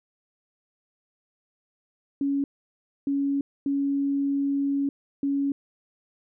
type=tone bursts at uneven times; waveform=sine; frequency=279.3 Hz; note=C#4; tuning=13 cents sharp; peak=-22 dBFS; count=4; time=2.21-2.44 / 3.07-3.41 / 3.66-4.89 / 5.23-5.52 s; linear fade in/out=2 ms; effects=none